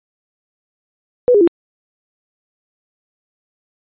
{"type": "tone with pitch steps", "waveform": "sine", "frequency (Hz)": [492.8, 409.6, 340.5], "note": ["B4", "G#4", "F4"], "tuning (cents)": [-4, -24, -44], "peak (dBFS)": -7, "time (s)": [1.28, 1.475], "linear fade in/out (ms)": 0, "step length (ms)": 65, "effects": ["resampled to 8000 Hz"]}